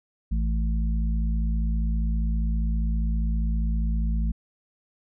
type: harmonic tone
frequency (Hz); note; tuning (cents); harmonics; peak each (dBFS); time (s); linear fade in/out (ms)
55; A1; 0; 1 / 3 / 4; -22 / -32 / -34; 0.31-4.32; 10
effects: none